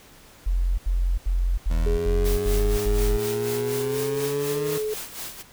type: tone bursts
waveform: sine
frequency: 44 Hz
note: F1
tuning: 14 cents sharp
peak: -19 dBFS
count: 7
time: 0.46-3.174 s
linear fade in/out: 10 ms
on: 320 ms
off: 79 ms
type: exponential sweep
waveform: 20% pulse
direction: up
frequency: 79.9 to 156.2 Hz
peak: -25 dBFS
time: 1.7-4.78 s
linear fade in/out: 5 ms
type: tone with pitch glide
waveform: sine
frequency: 415.3 to 429.4 Hz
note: G#4 to A4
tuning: 0 to -42 cents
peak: -24 dBFS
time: 1.86-4.94 s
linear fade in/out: 5 ms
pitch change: +58 cents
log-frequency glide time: 3.88-3.97 s
type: noise with tremolo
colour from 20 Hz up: white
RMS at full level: -33 dBFS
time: 2.24-5.43 s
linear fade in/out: 20 ms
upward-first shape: sine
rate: 4.1 Hz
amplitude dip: 70%
effects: pink hiss -50 dBFS RMS until 5.52 s